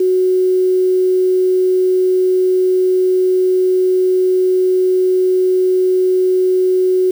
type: tone with quantisation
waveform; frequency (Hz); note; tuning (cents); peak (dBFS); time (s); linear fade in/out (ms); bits
sine; 370; F#4; 0; -10; 0-7.11; 5; 6
effects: none